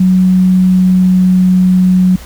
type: tone with pitch glide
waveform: sine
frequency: 185 to 183.83 Hz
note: F#3 to F#3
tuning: 0 to -11 cents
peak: -5 dBFS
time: 0-2.16 s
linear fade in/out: 5 ms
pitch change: -11 cents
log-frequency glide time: 0.17-1.6 s
effects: added 60 Hz sine -32 dBFS peak until 2.25 s + pink hiss -35 dBFS RMS until 2.25 s